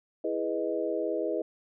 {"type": "chord", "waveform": "sine", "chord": "E major seventh", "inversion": "none", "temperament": "equal", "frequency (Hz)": [329.6, 415.3, 493.9, 622.3], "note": ["E4", "G#4", "B4", "D#5"], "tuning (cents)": [0, 0, 0, 0], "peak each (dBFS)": -33, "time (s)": [0.24, 1.42], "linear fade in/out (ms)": 5, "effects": []}